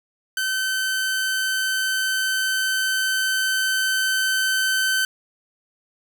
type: tone with level ramp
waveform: sawtooth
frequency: 1535 Hz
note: G6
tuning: 37 cents flat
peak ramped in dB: -18 to -15 dBFS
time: 0.37-5.05 s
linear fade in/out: 2 ms
effects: none